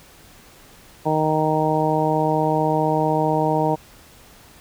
harmonic tone, 155.56 Hz, D#3, in tune, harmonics 1 / 2 / 3 / 4 / 5 / 6, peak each -24 / -24 / -24 / -24 / -24 / -24 dBFS, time 1.05-3.76 s, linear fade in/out 20 ms, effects pink hiss -48 dBFS RMS until 4.6 s

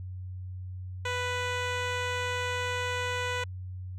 10% pulse tone, 494.8 Hz, B4, 3 cents sharp, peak -21 dBFS, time 1.05-3.44 s, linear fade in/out 5 ms, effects added 92 Hz sine -36 dBFS peak until 3.98 s + low-pass 6000 Hz 12 dB/octave

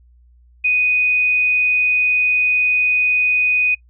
sine tone, 2489 Hz, D#7, in tune, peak -13 dBFS, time 0.64-3.75 s, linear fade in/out 10 ms, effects noise-tail reverb RT60 0.1 s tail -23 dB re dry + added 60 Hz sine -47 dBFS peak until 3.89 s

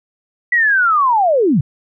sine linear sweep, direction down, 1970 to 116.5 Hz, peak -10 dBFS, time 0.52-1.61 s, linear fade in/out 5 ms, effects none

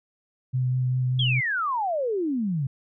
sine tone with vibrato, 127.3 Hz, C3, 47 cents flat, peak -21 dBFS, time 0.53-1.41 s, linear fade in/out 20 ms, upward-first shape sine, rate 5.1 Hz, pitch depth 13 cents each way
sine exponential sweep, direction down, 3400 to 128 Hz, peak -23 dBFS, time 1.19-2.67 s, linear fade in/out 5 ms
effects none

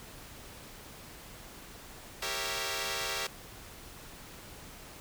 5% pulse chord, G diminished seventh, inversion none, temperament equal with one note detuned, 393.6 / 466.2 / 554.4 / 659.3 Hz, G4 / Bb4 / Db5 / Fb5, +7 / 0 / 0 / 0 cents, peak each -27 dBFS, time 2.22-3.27 s, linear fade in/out 5 ms, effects pink hiss -49 dBFS RMS until 5 s

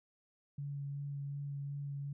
sine tone with vibrato, 141.6 Hz, C#3, 37 cents sharp, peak -38 dBFS, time 0.58-2.13 s, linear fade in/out 5 ms, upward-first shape sine, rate 2.7 Hz, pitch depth 12 cents each way, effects none

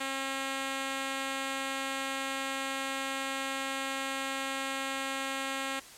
5% pulse tone, 270 Hz, C#4, 45 cents flat, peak -21 dBFS, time 0-5.8 s, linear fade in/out 10 ms, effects white hiss -50 dBFS RMS until 5.97 s + low-pass 10000 Hz 12 dB/octave

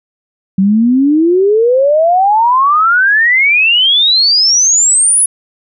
sine exponential sweep, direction up, 187 to 10548 Hz, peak -6 dBFS, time 0.58-5.26 s, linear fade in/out 5 ms, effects none

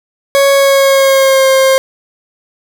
40% pulse tone with pitch glide, 554.4 to 531.5 Hz, C#5 to C5, 0 to +27 cents, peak -5 dBFS, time 0.35-1.78 s, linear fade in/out 0 ms, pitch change -73 cents, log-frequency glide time 0.52-1.48 s, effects none

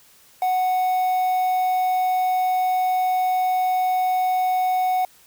triangle tone with quantisation, 740 Hz, F#5, in tune, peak -16 dBFS, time 0.42-5.05 s, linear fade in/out 2 ms, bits 6, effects white hiss -53 dBFS RMS until 5.26 s

